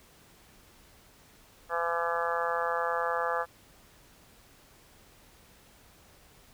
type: harmonic tone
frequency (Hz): 169.3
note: E3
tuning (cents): +46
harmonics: 3 / 4 / 5 / 6 / 7 / 8 / 9 / 10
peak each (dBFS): -33 / -36 / -35 / -38 / -33 / -38 / -40 / -37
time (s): 1.69-3.46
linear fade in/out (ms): 50
effects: pink hiss -58 dBFS RMS until 6.53 s